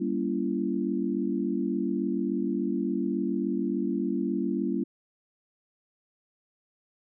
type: chord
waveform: sine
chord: G diminished seventh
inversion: none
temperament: just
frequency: 196 / 235.2 / 282.2 / 338.7 Hz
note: G3 / Bb3 / Db4 / Fb4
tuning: 0 / +16 / +31 / +47 cents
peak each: -31 dBFS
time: 0-4.84 s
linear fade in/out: 10 ms
effects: none